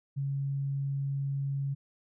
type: tone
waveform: sine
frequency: 138.59 Hz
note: C#3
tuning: in tune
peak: -29 dBFS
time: 0.16-1.75 s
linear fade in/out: 20 ms
effects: none